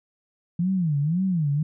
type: tone with vibrato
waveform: sine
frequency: 164.81 Hz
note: E3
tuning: in tune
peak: -20 dBFS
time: 0.59-1.63 s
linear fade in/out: 5 ms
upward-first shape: sine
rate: 1.9 Hz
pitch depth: 260 cents each way
effects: none